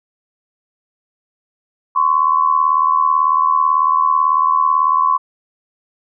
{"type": "tone pair together", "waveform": "sine", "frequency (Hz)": [1036, 1114.1], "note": ["C6", "C#6"], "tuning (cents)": [-17, 8], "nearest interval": "minor second", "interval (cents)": 125, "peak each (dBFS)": -14, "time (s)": [1.95, 5.18], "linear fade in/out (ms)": 20, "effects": []}